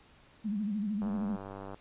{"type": "tone with vibrato", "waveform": "sine", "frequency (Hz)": 207.7, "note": "G#3", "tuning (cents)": 0, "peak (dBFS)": -30, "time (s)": [0.44, 1.37], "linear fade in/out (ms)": 20, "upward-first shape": "sine", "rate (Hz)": 13, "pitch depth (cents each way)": 100}
{"type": "click train", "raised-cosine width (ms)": 1, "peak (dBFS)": -29, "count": 72, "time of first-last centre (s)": [1.02, 1.744], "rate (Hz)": 98}
{"effects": ["pink hiss -60 dBFS RMS until 1.8 s", "resampled to 8000 Hz"]}